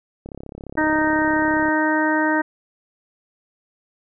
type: click train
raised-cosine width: 2 ms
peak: -21 dBFS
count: 50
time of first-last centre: 0.26-1.684 s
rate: 34.4 Hz
type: harmonic tone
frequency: 310 Hz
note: D#4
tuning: 6 cents flat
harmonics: 1 / 2 / 3 / 4 / 5 / 6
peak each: -20 / -25 / -23 / -32 / -24 / -25 dBFS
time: 0.77-2.42 s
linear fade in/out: 10 ms
effects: none